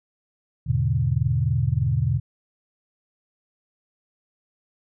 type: chord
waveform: sine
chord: E dominant seventh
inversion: none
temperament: equal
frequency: 82.41 / 103.83 / 123.47 / 146.83 Hz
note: E2 / G#2 / B2 / D3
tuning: 0 / 0 / 0 / 0 cents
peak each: -27 / -26 / -22 / -25 dBFS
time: 0.66-2.2 s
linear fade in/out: 20 ms
effects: none